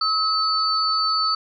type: tone pair together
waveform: sine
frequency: 1282 / 4503 Hz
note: E6 / C#8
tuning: -49 / +26 cents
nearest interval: octave + minor seventh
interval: 2175 cents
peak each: -21 dBFS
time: 0.01-1.35 s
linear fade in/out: 5 ms
effects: none